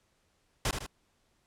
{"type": "noise with echo", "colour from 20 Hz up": "pink", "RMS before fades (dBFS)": -29, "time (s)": [0.65, 0.71], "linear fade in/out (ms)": 2, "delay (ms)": 77, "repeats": 2, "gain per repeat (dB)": -6, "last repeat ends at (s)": 0.864, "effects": ["pink hiss -72 dBFS RMS until 1.46 s", "low-pass 10000 Hz 12 dB/octave"]}